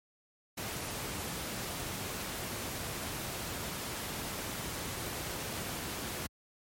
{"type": "noise", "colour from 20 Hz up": "pink", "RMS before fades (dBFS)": -38, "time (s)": [0.57, 6.27], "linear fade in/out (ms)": 10, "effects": ["high-pass 60 Hz 12 dB/octave", "MP3 64 kbps"]}